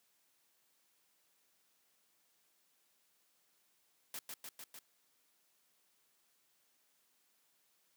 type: noise with echo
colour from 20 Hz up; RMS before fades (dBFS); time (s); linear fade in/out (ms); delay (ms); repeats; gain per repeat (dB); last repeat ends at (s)
white; -44; 4.14-4.19; 2; 150; 4; -2; 4.79
effects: white hiss -75 dBFS RMS until 7.96 s + high-pass 150 Hz 12 dB/octave